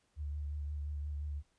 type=tone with vibrato; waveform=sine; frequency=73.4 Hz; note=D2; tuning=in tune; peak=-36 dBFS; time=0.16-1.43 s; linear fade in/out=50 ms; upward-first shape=triangle; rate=5.7 Hz; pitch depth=36 cents each way; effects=pink hiss -75 dBFS RMS until 1.58 s + resampled to 22050 Hz